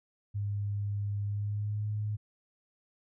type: tone with pitch glide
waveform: sine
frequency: 101.9 to 105.55 Hz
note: G#2 to G#2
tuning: -32 to +29 cents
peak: -30 dBFS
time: 0.34-2.17 s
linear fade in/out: 20 ms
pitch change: +61 cents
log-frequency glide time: 1.24-1.87 s
effects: none